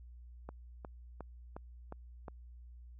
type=click train; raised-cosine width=1 ms; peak=-30 dBFS; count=6; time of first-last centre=0.49-2.282 s; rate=2.79 Hz; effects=added 60 Hz sine -50 dBFS peak until 2.99 s

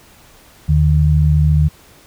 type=tone pair together; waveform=sine; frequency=77.7 / 151.76 Hz; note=D#2 / D#3; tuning=-2 / -43 cents; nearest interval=octave; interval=1159 cents; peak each=-12 dBFS; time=0.68-1.69 s; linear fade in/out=20 ms; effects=pink hiss -46 dBFS RMS until 2.06 s

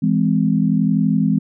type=chord; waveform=sine; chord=E augmented; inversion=none; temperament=just; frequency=164.81 / 206 / 257.5 Hz; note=E3 / G#3 / B#3; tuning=0 / -14 / -28 cents; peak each=-18 / -17 / -19 dBFS; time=0.02-1.39 s; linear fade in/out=10 ms; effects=none

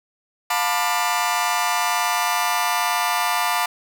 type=chord; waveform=sawtooth; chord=B half-diminished seventh; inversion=second; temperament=just; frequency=711.2 / 889 / 987.8 / 1185.3 Hz; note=F5 / A5 / B5 / D6; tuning=+31 / +18 / 0 / +16 cents; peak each=-21 dBFS; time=0.5-3.66 s; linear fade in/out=5 ms; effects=none

